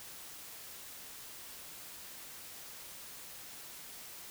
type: silence
effects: white hiss -49 dBFS RMS until 4.3 s